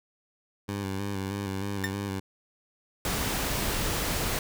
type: tone with vibrato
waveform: 15% pulse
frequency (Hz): 98.4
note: G2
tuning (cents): +7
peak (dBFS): -24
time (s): 0.68-2.2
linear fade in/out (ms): 10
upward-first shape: square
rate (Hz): 3.2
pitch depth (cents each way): 38
type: tone with exponential decay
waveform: 40% pulse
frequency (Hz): 1806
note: A6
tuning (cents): +45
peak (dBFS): -23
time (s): 1.84-1.93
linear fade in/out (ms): 0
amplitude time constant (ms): 19
type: noise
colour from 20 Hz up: pink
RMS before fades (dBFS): -29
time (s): 3.05-4.39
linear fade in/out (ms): 2
effects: none